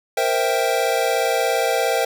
square chord, C dominant seventh, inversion third, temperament equal, 466.2 / 523.3 / 659.3 / 784 Hz, Bb4 / C5 / E5 / G5, 0 / 0 / 0 / 0 cents, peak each -24 dBFS, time 0.17-2.05 s, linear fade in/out 5 ms, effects none

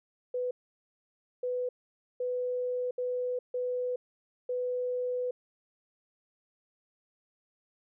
sine tone bursts at uneven times, 497.6 Hz, B4, 13 cents sharp, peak -29 dBFS, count 6, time 0.34-0.51 / 1.43-1.69 / 2.2-2.91 / 2.98-3.39 / 3.54-3.96 / 4.49-5.31 s, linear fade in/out 5 ms, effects none

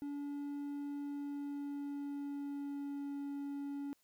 triangle tone with pitch glide, 286.3 to 282.5 Hz, D4 to C#4, -44 to +33 cents, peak -37 dBFS, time 0.02-3.93 s, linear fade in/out 0 ms, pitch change -23 cents, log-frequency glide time 0.95-3.16 s, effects white hiss -75 dBFS RMS until 4.03 s

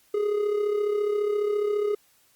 triangle tone with amplitude modulation, 415.3 Hz, G#4, in tune, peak -18 dBFS, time 0.14-1.95 s, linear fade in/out 5 ms, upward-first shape sine, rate 34.6 Hz, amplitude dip 55%, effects white hiss -62 dBFS RMS until 2.35 s + Opus 48 kbps

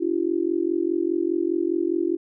sine tone with amplitude modulation, 340 Hz, F4, 46 cents flat, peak -16 dBFS, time 0-2.17 s, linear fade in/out 20 ms, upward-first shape sine, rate 44.9 Hz, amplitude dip 100%, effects none

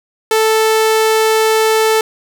sawtooth tone, 440 Hz, A4, in tune, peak -6 dBFS, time 0.31-2.01 s, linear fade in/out 2 ms, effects none

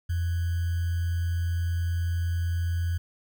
sine tone with sample-and-hold, 85.5 Hz, F2, 36 cents flat, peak -24 dBFS, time 0.09-2.98 s, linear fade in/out 10 ms, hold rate 1575 Hz, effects none

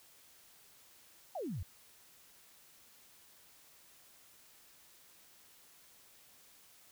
sine exponential sweep, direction down, 821 to 73.42 Hz, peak -37 dBFS, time 1.35-1.63 s, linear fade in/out 5 ms, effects white hiss -62 dBFS RMS until 6.91 s

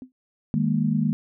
sine tone with exponential decay, 256 Hz, C4, 38 cents flat, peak -31 dBFS, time 0.02-0.12 s, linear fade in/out 1 ms, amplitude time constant 21 ms
sine chord, D# suspended fourth, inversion none, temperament equal with one note detuned, 155.56 / 204.3 / 233.1 Hz, D#3 / G#3 / A#3, 0 / -28 / 0 cents, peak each -24 dBFS, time 0.54-1.13 s, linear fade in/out 0 ms
effects none

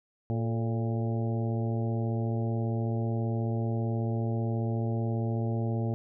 harmonic tone with a mistuned harmonic, 114.8 Hz, A#2, 26 cents flat, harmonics 1 / 2 / 3 / 4 / 5 / 6 / 7, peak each -28 / -34 / -38 / -40 / -42 / -44 / -45 dBFS, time 0.3-5.94 s, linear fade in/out 0 ms, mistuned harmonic 4, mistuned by -63 cents, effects none

